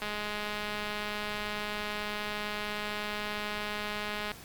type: click train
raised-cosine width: 0.3 ms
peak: -19 dBFS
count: 899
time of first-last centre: 0.02-4.317 s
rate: 209 Hz
effects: pink hiss -48 dBFS RMS until 4.44 s + MP3 96 kbps